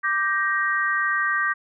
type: chord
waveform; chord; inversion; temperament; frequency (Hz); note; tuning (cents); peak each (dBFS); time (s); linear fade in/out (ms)
sine; G minor; second; just; 1176 / 1568 / 1881.6; D6 / G6 / Bb6; +2 / 0 / +16; -25 / -24 / -24; 0.03-1.54; 20
effects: none